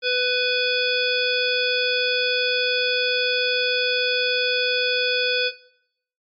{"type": "harmonic tone with a mistuned harmonic", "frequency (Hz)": 498.5, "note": "B4", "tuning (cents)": 16, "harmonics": [1, 3, 5, 7, 9, 10], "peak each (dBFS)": [-23, -25, -25, -26, -30, -28], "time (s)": [0.02, 5.52], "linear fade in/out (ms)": 50, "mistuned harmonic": 7, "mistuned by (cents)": -32, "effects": ["noise-tail reverb RT60 0.7 s tail -17 dB re dry", "MP3 48 kbps"]}